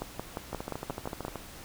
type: two click trains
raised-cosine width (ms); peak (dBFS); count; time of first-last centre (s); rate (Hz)
1; -21 / -19; 12 / 8; 0.53-1.357 / 0.02-1.25; 13.3 / 5.69
effects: pink hiss -47 dBFS RMS until 1.64 s